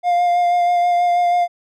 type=tone with vibrato; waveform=triangle; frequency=704 Hz; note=F5; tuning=14 cents sharp; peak=-11 dBFS; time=0.03-1.48 s; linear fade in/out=50 ms; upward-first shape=sine; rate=6.2 Hz; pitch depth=16 cents each way; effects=none